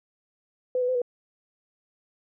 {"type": "tone with pitch steps", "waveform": "sine", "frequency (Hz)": [505, 495.5, 511, 488.3], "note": ["B4", "B4", "C5", "B4"], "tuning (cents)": [39, 6, -41, -20], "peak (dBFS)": -22, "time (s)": [0.75, 1.018], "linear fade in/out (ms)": 2, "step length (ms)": 67, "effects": []}